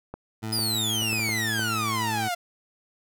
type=clicks; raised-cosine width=1 ms; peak=-21 dBFS; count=7; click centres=0.14 / 0.591 / 1.022 / 1.13 / 1.195 / 1.291 / 1.594 s
type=tone; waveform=20% pulse; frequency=110 Hz; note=A2; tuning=in tune; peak=-25 dBFS; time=0.42-2.29 s; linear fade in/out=20 ms
type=exponential sweep; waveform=sawtooth; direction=down; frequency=5070 to 682 Hz; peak=-22 dBFS; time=0.52-2.35 s; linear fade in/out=10 ms
effects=none